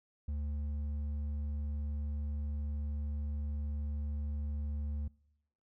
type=tone with hard clipping; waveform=sine; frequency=73.42 Hz; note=D2; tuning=in tune; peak=-35 dBFS; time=0.28-5.08 s; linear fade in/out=5 ms; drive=4 dB; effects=noise-tail reverb RT60 0.9 s tail -26 dB re dry

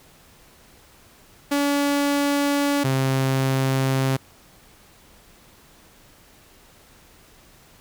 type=tone pair in turn; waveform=sawtooth; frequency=285.1 / 133.31 Hz; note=C#4 / C3; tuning=+49 / +33 cents; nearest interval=octave + minor second; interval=1316 cents; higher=first; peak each=-15 dBFS; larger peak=neither; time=1.51-2.84 / 2.84-4.17 s; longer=neither; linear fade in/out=10 ms; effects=pink hiss -52 dBFS RMS until 7.8 s

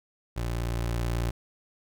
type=tone with level ramp; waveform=25% pulse; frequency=58.27 Hz; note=A#1; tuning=in tune; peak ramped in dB=-25 to -22 dBFS; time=0.36-1.31 s; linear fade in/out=10 ms; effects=none

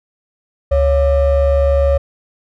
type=ring-modulated tone; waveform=triangle; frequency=313.2 Hz; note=D#4; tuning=11 cents sharp; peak=-5 dBFS; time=0.71-1.98 s; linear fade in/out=10 ms; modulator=243 Hz; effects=none

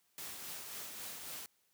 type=noise with tremolo; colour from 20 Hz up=white; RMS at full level=-44 dBFS; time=0.18-1.46 s; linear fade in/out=0 ms; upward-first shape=triangle; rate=3.7 Hz; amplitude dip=40%; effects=white hiss -75 dBFS RMS until 1.73 s + high-pass 80 Hz 12 dB/octave

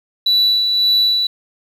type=tone with tremolo; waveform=sine; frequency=3951 Hz; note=B7; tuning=in tune; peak=-8 dBFS; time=0.26-1.27 s; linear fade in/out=5 ms; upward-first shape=sine; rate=1.8 Hz; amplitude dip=45%; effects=tanh soft clip ceiling -9 dBFS + 7-bit

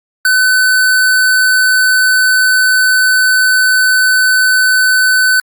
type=tone; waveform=square; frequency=1511 Hz; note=F#6; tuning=36 cents sharp; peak=-8 dBFS; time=0.25-5.4 s; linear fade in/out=2 ms; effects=Opus 48 kbps

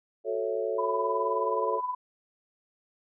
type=chord; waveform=sine; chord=F# minor seventh; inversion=none; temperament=equal; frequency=370 / 440 / 554.4 / 659.3 Hz; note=F#4 / A4 / C#5 / E5; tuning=0 / 0 / 0 / 0 cents; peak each=-35 / -30 / -32 / -36 dBFS; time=0.24-1.81 s; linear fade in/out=50 ms
type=tone with tremolo; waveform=sine; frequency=998 Hz; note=B5; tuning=18 cents sharp; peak=-26 dBFS; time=0.78-1.95 s; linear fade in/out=10 ms; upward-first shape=sine; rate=19 Hz; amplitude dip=60%
effects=none

